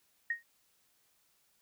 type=tone with exponential decay; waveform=sine; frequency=1864.7 Hz; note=A#6; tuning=in tune; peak=-27 dBFS; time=0.3-0.43 s; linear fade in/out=5 ms; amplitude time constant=28 ms; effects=white hiss -72 dBFS RMS until 1.61 s